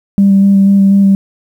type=tone with vibrato; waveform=sine; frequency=196.9 Hz; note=G3; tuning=8 cents sharp; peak=-3 dBFS; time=0.18-1.15 s; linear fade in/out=0 ms; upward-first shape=square; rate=4.1 Hz; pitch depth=11 cents each way; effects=tanh soft clip ceiling 0 dBFS + 7-bit